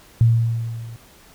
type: tone with level ramp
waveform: sine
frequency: 115.2 Hz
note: A#2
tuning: 20 cents flat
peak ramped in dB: -9 to -33 dBFS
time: 0.21-0.96 s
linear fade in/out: 0 ms
effects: pink hiss -49 dBFS RMS until 1.34 s